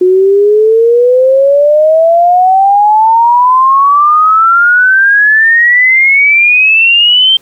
sine exponential sweep, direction up, 361.2 to 3158 Hz, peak -3 dBFS, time 0.01-7.37 s, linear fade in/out 5 ms, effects pink hiss -46 dBFS RMS until 7.41 s + high-pass 100 Hz 12 dB/octave

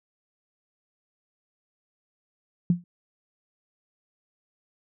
sine tone with exponential decay, 174.61 Hz, F3, in tune, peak -14 dBFS, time 2.7-2.84 s, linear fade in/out 2 ms, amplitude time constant 29 ms, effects none

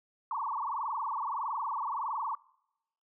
sine tone with frequency modulation, 1019 Hz, C6, 46 cents flat, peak -31 dBFS, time 0.31-2.35 s, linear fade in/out 2 ms, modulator 21.6 Hz, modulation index 6.6, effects noise-tail reverb RT60 0.9 s tail -24 dB re dry

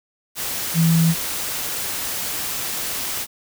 sine tone in noise, 164.81 Hz, E3, in tune, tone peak -13 dBFS, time 0.74-1.15 s, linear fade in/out 50 ms, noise white, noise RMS -26 dBFS, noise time 0.35-3.27 s, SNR +10 dB, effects none

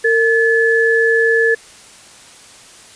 sine tone pair together, 456.9 / 1725 Hz, A#4 / A6, -35 / -35 cents, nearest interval octave + major seventh, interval 2300 cents, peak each -13 dBFS, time 0.04-1.55 s, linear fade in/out 10 ms, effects white hiss -41 dBFS RMS until 2.95 s + resampled to 22050 Hz

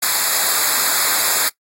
white noise with comb filter, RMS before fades -17 dBFS, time 0.02-1.49 s, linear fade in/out 10 ms, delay 0.34 ms, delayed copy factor -0.95, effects noise-tail reverb RT60 0.1 s tail -18 dB re dry + AAC 48 kbps

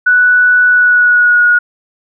sine tone with pitch glide, 1480 to 1448.7 Hz, F#6 to F#6, 0 to -37 cents, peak -5 dBFS, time 0.06-1.59 s, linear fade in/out 10 ms, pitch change -37 cents, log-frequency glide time 0.66-1.44 s, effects none

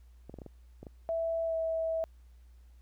clicks, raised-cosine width 2 ms, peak -31 dBFS, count 7, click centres 0.296 / 0.341 / 0.387 / 0.418 / 0.463 / 0.83 / 0.868 s
sine tone with pitch glide, 659.3 to 650.6 Hz, E5 to E5, 0 to -23 cents, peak -29 dBFS, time 1.09-2.04 s, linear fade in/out 0 ms, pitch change -23 cents, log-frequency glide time 1.45-1.55 s
effects added 60 Hz sine -53 dBFS peak until 2.81 s + pink hiss -73 dBFS RMS until 2.81 s

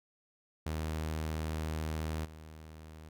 sawtooth tone with level steps, 78.5 Hz, D#2, 16 cents sharp, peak -30 / -44 dBFS, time 0.66-3.09 s, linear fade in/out 5 ms, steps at 2.24 s, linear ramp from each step 20 ms, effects none

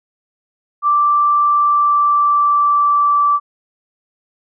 sine tone with pitch glide, 1173 to 1162.2 Hz, D6 to D6, -2 to -18 cents, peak -10 dBFS, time 0.82-3.4 s, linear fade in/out 50 ms, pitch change -16 cents, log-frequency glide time 1.47-3.24 s, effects none

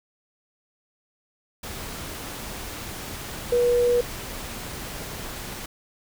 sine tone in noise, 484 Hz, B4, 35 cents flat, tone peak -17 dBFS, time 3.52-4.01 s, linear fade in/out 5 ms, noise pink, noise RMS -35 dBFS, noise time 1.63-5.66 s, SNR +15 dB, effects none

